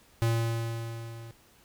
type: tone with level ramp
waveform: square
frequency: 115 Hz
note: A#2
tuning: 23 cents flat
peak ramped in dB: -23 to -43 dBFS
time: 0.22-1.31 s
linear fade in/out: 0 ms
effects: pink hiss -60 dBFS RMS until 1.64 s